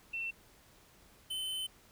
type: tone pair in turn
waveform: sine / square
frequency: 2694 / 3054 Hz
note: E7 / G7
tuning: +37 / -46 cents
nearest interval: major second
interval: 217 cents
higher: second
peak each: -35 / -36 dBFS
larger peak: first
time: 0.13-0.31 / 1.3-1.67 s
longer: second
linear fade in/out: 10 ms
effects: pink hiss -62 dBFS RMS until 1.91 s